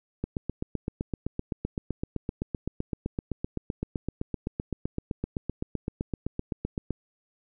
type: click train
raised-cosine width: 3 ms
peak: -16 dBFS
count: 53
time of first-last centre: 0.24-6.907 s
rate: 7.8 Hz
effects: none